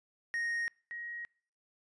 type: tone pair in turn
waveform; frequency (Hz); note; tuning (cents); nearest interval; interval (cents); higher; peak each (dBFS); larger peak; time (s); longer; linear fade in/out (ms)
triangle / sine; 1864.7 / 1889.6; A#6 / A#6; 0 / +23; unison; 23; second; -30 / -39; first; 0.34-0.68 / 0.91-1.25; neither; 0
effects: noise-tail reverb RT60 0.5 s tail -26 dB re dry + resampled to 22050 Hz